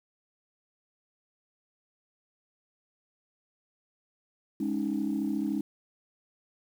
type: chord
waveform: sine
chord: Ab suspended fourth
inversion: none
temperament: equal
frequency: 207.7 / 277.2 / 311.1 Hz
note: Ab3 / Db4 / Eb4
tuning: 0 / 0 / 0 cents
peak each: -31 dBFS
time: 4.6-5.61 s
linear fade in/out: 5 ms
effects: tanh soft clip ceiling -20 dBFS + 9-bit